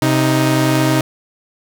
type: tone pair together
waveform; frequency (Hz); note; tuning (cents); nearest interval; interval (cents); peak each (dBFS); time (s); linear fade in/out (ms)
sawtooth; 131.4 / 312.5; C3 / D#4; +8 / +8; octave + minor third; 1500; -11; 0.02-1.01; 2
effects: none